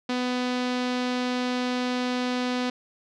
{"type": "tone with low-pass filter", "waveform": "sawtooth", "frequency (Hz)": 249.4, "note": "B3", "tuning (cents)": 17, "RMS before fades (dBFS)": -27, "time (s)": [0.09, 2.7], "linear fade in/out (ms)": 5, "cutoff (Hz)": 4400, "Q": 1.6, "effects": []}